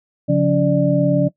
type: tone cluster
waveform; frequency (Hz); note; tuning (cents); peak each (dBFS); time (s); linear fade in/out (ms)
sine; 138.6 / 176.9 / 285 / 593; C#3 / F3 / C#4 / D5; 0 / +23 / +48 / +17; -18; 0.28-1.29; 20
effects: noise-tail reverb RT60 0.1 s tail -19 dB re dry